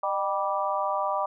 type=harmonic tone with a mistuned harmonic; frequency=195.3 Hz; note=G3; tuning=6 cents flat; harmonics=3 / 4 / 5 / 6; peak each=-30 / -30 / -30 / -30 dBFS; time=0.03-1.26 s; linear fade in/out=5 ms; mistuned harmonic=3; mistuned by=+61 cents; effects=none